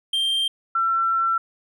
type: tone pair in turn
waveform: triangle / sine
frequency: 3169 / 1347.9 Hz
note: G7 / E6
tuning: +18 / +38 cents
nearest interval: octave + minor third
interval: 1480 cents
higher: first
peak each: -18 dBFS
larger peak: neither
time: 0.13-0.48 / 0.75-1.38 s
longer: second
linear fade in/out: 5 ms
effects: none